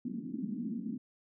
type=band-pass noise; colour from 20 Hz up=pink; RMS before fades=-38 dBFS; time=0.05-0.98 s; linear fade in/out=5 ms; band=190 to 280 Hz; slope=48 dB/octave; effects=none